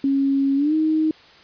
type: tone with pitch glide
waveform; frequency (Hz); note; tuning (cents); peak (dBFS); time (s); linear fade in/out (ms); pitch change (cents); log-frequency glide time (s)
sine; 274.5 to 313.5; C#4 to D#4; -17 to +13; -16; 0.04-1.11; 2; +230; 0.56-0.74
effects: white hiss -48 dBFS RMS until 1.43 s + resampled to 11025 Hz